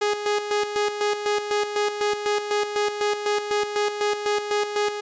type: tone with tremolo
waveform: sawtooth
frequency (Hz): 415.3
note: G#4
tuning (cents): 0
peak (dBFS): -16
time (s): 0.01-5.01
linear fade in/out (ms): 10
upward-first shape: square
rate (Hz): 4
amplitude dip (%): 60
effects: resampled to 16000 Hz